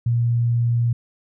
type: tone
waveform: sine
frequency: 118.4 Hz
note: A#2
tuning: 27 cents sharp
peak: -16 dBFS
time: 0.06-0.93 s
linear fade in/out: 5 ms
effects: none